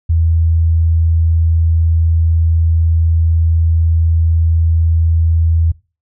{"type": "tone", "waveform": "sine", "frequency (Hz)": 82, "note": "E2", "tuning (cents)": -9, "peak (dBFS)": -9, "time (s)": [0.09, 5.72], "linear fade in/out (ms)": 10, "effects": ["noise-tail reverb RT60 0.3 s tail -21 dB re dry"]}